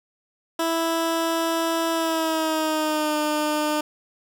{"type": "tone with pitch glide", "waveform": "15% pulse", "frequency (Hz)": [329.6, 302.2], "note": ["E4", "D4"], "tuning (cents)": [0, 50], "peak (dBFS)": -15, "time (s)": [0.59, 3.81], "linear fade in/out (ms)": 5, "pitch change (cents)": -150, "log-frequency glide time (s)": [1.92, 3.17], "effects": []}